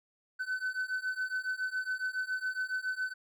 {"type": "beating tone pair", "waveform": "triangle", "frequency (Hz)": [1510, 1517.2], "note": ["F#6", "F#6"], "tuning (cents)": [35, 43], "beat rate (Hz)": 7.2, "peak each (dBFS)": [-34, -33], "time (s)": [0.39, 3.14], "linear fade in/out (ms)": 20, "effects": []}